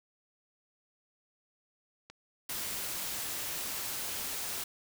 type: clicks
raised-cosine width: 0.2 ms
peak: -30 dBFS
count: 3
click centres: 2.1 / 3.367 / 3.935 s
type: noise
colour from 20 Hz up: white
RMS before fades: -37 dBFS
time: 2.49-4.64 s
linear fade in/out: 5 ms
effects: none